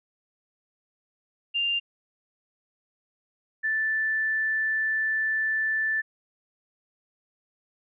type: tone pair in turn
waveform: sine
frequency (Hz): 2794 / 1760.1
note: F7 / A6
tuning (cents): 0 / 0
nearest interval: minor sixth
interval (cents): 800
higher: first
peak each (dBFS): -23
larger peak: neither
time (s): 1.54-1.8 / 3.63-6.02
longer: second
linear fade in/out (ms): 20
effects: none